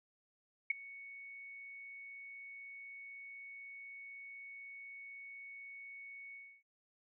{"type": "tone with ADSR envelope", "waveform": "sine", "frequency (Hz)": 2221, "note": "C#7", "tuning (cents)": 3, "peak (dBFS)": -26, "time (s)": [0.7, 6.63], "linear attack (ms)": 6, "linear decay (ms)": 12, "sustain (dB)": -22, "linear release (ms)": 290, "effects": []}